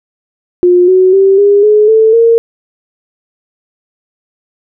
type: tone with pitch steps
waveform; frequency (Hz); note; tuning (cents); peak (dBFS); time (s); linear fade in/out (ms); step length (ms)
sine; 356.5 / 372.1 / 388.3 / 405.3 / 423 / 441.4 / 460.7; F4 / F#4 / G4 / G#4 / G#4 / A4 / A#4; +36 / +10 / -16 / -42 / +32 / +5 / -20; -3; 0.63-2.38; 0; 250
effects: none